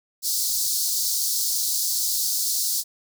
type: high-pass noise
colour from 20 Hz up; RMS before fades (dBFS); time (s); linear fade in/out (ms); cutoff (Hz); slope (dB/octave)
pink; -24; 0.22-2.84; 50; 4300; 48
effects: none